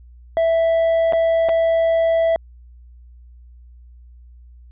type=tone with dropouts; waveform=triangle; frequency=659.3 Hz; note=E5; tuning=in tune; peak=-12 dBFS; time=0.37-2.36 s; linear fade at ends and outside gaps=0 ms; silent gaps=1.124-1.133 / 1.487-1.492 s; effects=added 60 Hz sine -41 dBFS peak until 4.71 s + resampled to 8000 Hz